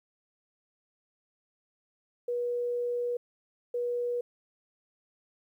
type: tone bursts at uneven times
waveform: sine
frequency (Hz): 483.9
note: B4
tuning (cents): -35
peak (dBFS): -28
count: 2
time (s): 2.28-3.17 / 3.74-4.21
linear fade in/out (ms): 5
effects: 11-bit